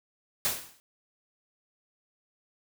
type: noise with exponential decay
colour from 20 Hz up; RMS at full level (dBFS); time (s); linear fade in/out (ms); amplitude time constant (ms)
white; -25; 0.45-0.8; 0; 75
effects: none